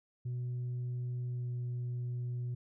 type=tone with pitch glide; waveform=sine; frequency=123.47 to 122.48 Hz; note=B2 to B2; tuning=0 to -14 cents; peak=-32 dBFS; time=0.25-2.55 s; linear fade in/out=10 ms; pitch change=-14 cents; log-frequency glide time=1.28-1.52 s; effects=tanh soft clip ceiling -33 dBFS